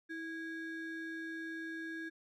triangle ring-modulated tone, 986 Hz, B5, 3 cents flat, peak -35 dBFS, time 0.09-2.1 s, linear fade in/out 20 ms, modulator 661 Hz, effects none

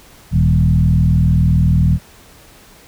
sine tone with frequency modulation, 116.54 Hz, A#2, in tune, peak -9 dBFS, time 0.31-1.99 s, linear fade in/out 50 ms, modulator 40.1 Hz, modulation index 1.6, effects pink hiss -44 dBFS RMS until 2.87 s

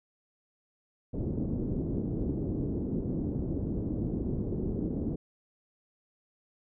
white low-pass noise, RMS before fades -32 dBFS, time 1.13-5.16 s, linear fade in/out 10 ms, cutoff 340 Hz, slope 24 dB/octave, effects none

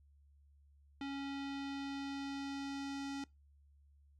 square tone with low-pass filter sweep, 277.2 Hz, C#4, in tune, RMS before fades -42 dBFS, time 1.01-3.24 s, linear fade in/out 2 ms, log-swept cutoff 3600 to 5900 Hz, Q 1.6, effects noise-tail reverb RT60 0.2 s tail -22 dB re dry + added 71 Hz sine -63 dBFS peak until 4.19 s

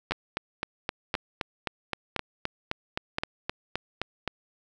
two click trains, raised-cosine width 0.3 ms, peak -12 / -11 dBFS, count 17 / 4, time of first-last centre 0.11-4.277 / 0.12-3.184 s, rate 3.84 / 0.979 Hz, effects none

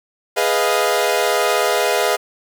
sawtooth chord, F half-diminished seventh, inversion first, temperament equal, 415.3 / 493.9 / 622.3 / 698.5 Hz, Ab4 / Cb5 / Eb5 / F5, 0 / 0 / 0 / 0 cents, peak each -17 dBFS, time 0.36-2.17 s, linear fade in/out 20 ms, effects 8-bit

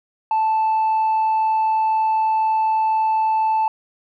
triangle tone with tanh clipping, 878 Hz, A5, 4 cents flat, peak -16 dBFS, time 0.31-3.68 s, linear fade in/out 2 ms, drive 6 dB, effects none

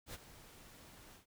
pink noise with ADSR envelope, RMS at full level -45 dBFS, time 0.06-1.26 s, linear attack 82 ms, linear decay 25 ms, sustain -13 dB, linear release 110 ms, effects none

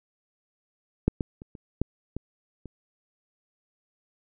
clicks, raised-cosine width 3 ms, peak -7 / -14 / -28 / -30 / -11 / -19 / -27 dBFS, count 7, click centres 1.08 / 1.208 / 1.419 / 1.552 / 1.816 / 2.166 / 2.657 s, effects none

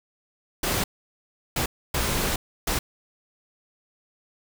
pink noise bursts at uneven times, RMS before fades -25 dBFS, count 4, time 0.63-0.84 / 1.56-1.66 / 1.94-2.36 / 2.67-2.79 s, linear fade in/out 5 ms, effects none

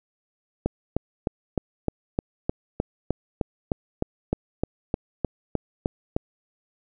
click train, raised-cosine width 2 ms, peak -9 dBFS, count 19, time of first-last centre 0.66-6.165 s, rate 3.27 Hz, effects none

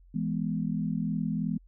sine chord, E major, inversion none, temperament equal, 164.81 / 207.7 / 246.9 Hz, E3 / G#3 / B3, 0 / 0 / 0 cents, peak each -31 / -31 / -33 dBFS, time 0.14-1.58 s, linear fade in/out 10 ms, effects added 44 Hz sine -53 dBFS peak until 1.67 s

